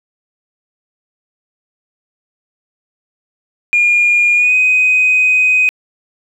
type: tone with pitch glide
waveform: sine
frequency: 2422 to 2507 Hz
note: D#7 to D#7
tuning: -47 to +12 cents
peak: -7 dBFS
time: 3.73-5.69 s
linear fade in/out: 0 ms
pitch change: +59 cents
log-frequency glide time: 4.35-4.54 s
effects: tanh soft clip ceiling -4 dBFS + 8-bit